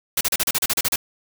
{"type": "noise bursts", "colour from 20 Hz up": "white", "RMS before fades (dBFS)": -20, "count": 11, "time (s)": [0.17, 0.96], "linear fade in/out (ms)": 5, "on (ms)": 40, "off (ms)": 35, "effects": []}